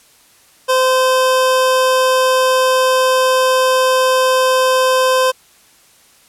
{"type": "tone", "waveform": "25% pulse", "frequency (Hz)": 516, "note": "C5", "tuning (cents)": -24, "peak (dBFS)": -7, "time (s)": [0.68, 5.32], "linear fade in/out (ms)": 20, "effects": ["white hiss -49 dBFS RMS until 6.28 s", "low-pass 12000 Hz 12 dB/octave"]}